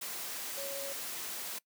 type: tone in noise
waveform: sine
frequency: 554.4 Hz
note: C#5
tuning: in tune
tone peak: -40 dBFS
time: 0.57-0.93 s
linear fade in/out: 10 ms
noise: white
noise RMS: -40 dBFS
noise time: 0.01-1.59 s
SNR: -3 dB
effects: noise-tail reverb RT60 0.1 s tail -22 dB re dry + high-pass 200 Hz 12 dB/octave